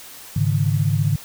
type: chord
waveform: sine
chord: Ab suspended fourth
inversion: none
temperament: equal with one note detuned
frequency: 103.83 / 140.12 / 155.56 Hz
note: Ab2 / Db3 / Eb3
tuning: 0 / +19 / 0 cents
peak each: -20 / -20 / -22 dBFS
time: 0.36-1.16 s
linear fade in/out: 5 ms
effects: white hiss -40 dBFS RMS until 1.24 s